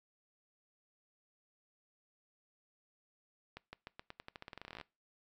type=accelerating click train; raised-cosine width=0.3 ms; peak=-30 dBFS; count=22; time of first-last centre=3.57-4.812 s; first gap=160 ms; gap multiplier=0.88; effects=noise-tail reverb RT60 0.3 s tail -23 dB re dry